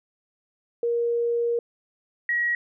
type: tone pair in turn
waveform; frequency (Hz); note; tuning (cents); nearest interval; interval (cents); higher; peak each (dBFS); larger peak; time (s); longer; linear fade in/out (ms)
sine; 471.1 / 1906.8; A#4 / A#6; +18 / +39; 2 octaves; 2421; second; -21; neither; 0.83-1.59 / 2.29-2.55; first; 2
effects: none